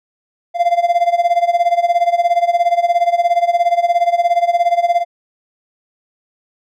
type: tone with tremolo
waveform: triangle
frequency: 693 Hz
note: F5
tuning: 14 cents flat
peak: -6 dBFS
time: 0.54-5.05 s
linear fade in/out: 50 ms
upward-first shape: sine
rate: 17 Hz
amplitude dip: 85%
effects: none